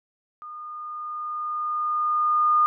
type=tone with level ramp; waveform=sine; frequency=1220 Hz; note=D#6; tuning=34 cents flat; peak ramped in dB=-36 to -15 dBFS; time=0.42-2.66 s; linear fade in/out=0 ms; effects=none